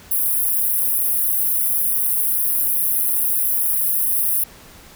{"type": "high-pass noise", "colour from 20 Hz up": "white", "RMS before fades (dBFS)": -19, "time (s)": [0.11, 4.44], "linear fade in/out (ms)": 5, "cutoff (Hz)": 9700, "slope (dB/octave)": 96, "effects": ["pink hiss -44 dBFS RMS until 4.95 s"]}